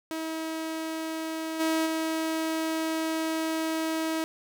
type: tone with level steps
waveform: sawtooth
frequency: 320.8 Hz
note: E4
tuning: 47 cents flat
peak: -27 / -20 / -23 dBFS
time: 0.11-4.24 s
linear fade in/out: 0 ms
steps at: 1.59 / 1.85 s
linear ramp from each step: 20 ms
effects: none